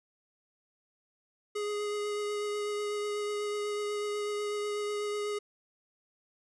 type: tone with vibrato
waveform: square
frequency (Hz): 415.3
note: G#4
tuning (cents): 0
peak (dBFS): -32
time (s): 1.55-5.39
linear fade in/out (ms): 10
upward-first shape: triangle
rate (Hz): 8.1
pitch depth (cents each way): 14
effects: resampled to 24000 Hz